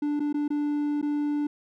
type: tone with dropouts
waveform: triangle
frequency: 293.7 Hz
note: D4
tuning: in tune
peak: -22 dBFS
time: 0.02-1.47 s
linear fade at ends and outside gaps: 5 ms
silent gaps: 0.196-0.202 / 0.328-0.342 / 0.48-0.503 / 1.015-1.026 s
effects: none